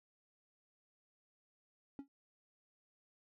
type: tone with exponential decay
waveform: triangle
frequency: 277.2 Hz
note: C#4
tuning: in tune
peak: -38 dBFS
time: 1.99-2.08 s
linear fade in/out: 1 ms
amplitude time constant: 19 ms
effects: none